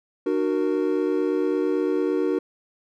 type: chord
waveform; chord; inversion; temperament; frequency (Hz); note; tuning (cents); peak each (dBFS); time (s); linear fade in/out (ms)
triangle; D augmented; none; equal with one note detuned; 301.1 / 370 / 466.2; D4 / F#4 / A#4; +43 / 0 / 0; -23 / -22 / -24; 0.26-2.39; 5
effects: none